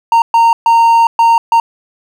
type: tone bursts at uneven times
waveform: triangle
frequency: 922 Hz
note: A#5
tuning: 19 cents flat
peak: -3 dBFS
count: 5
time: 0.12-0.22 / 0.34-0.53 / 0.66-1.07 / 1.19-1.38 / 1.52-1.6 s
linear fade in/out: 2 ms
effects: none